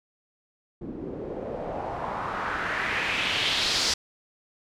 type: noise with low-pass filter sweep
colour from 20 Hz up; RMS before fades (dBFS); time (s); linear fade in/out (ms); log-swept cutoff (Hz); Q
white; -29; 0.81-3.94; 5; 280 to 5300; 2.5
effects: none